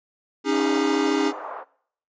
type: chord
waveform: square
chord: C# suspended second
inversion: none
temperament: equal with one note detuned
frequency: 277.2 / 311.1 / 405.6 Hz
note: C#4 / D#4 / G#4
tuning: 0 / 0 / -41 cents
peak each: -25 dBFS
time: 0.44-1.33 s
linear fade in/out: 50 ms
type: band-pass noise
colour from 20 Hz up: white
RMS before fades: -35 dBFS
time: 0.5-1.65 s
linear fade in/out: 50 ms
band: 530 to 1100 Hz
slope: 24 dB/octave
effects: noise-tail reverb RT60 0.6 s tail -21 dB re dry + resampled to 16000 Hz